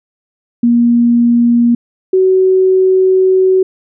sine tone pair in turn, 237.3 / 375.7 Hz, A#3 / F#4, +31 / +26 cents, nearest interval minor sixth, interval 795 cents, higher second, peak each -6 dBFS, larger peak neither, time 0.63-1.75 / 2.13-3.63 s, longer second, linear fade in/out 5 ms, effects none

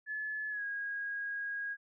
sine tone with pitch glide, 1719 to 1640.4 Hz, A6 to G#6, -41 to -22 cents, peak -35 dBFS, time 0.06-1.77 s, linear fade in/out 50 ms, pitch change -81 cents, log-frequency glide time 0.49-0.64 s, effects none

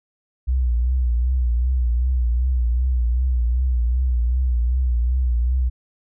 sine tone with vibrato, 61.4 Hz, B1, 9 cents flat, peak -16 dBFS, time 0.47-5.7 s, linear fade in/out 20 ms, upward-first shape triangle, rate 2.6 Hz, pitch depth 99 cents each way, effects none

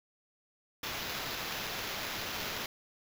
blue noise with sample-and-hold, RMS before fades -38 dBFS, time 0.83-2.66 s, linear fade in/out 2 ms, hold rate 8820 Hz, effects none

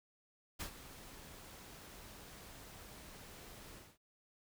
pink noise with ADSR envelope, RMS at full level -41 dBFS, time 0.59-3.98 s, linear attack 18 ms, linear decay 94 ms, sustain -13 dB, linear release 230 ms, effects none

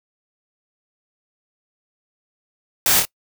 white noise with echo, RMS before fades -17 dBFS, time 2.86-3 s, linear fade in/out 2 ms, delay 26 ms, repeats 2, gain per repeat -4 dB, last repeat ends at 3.052 s, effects noise-tail reverb RT60 0.1 s tail -23 dB re dry

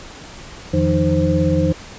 sine tone cluster, 85.8 / 155.6 / 173.1 / 308.3 / 522 Hz, F2 / D#3 / F3 / D#4 / C5, -30 / 0 / -15 / -16 / -4 cents, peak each -20 dBFS, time 0.73-1.73 s, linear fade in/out 10 ms, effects pink hiss -37 dBFS RMS until 1.98 s + resampled to 16000 Hz

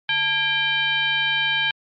sine tone with frequency modulation, 2365 Hz, D7, 12 cents sharp, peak -18 dBFS, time 0.09-1.71 s, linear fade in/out 2 ms, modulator 739 Hz, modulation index 1.5, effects MP3 48 kbps

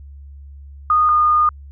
sine tone pair in turn, 1232 / 1222.1 Hz, D#6 / D#6, -17 / -31 cents, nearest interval unison, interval 14 cents, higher first, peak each -11 dBFS, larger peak neither, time 0.9-1.09 / 1.09-1.49 s, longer second, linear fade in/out 2 ms, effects added 70 Hz sine -35 dBFS peak until 1.71 s

